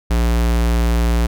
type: tone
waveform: square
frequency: 58.27 Hz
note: A#1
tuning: in tune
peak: -14 dBFS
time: 0.1-1.27 s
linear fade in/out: 10 ms
effects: none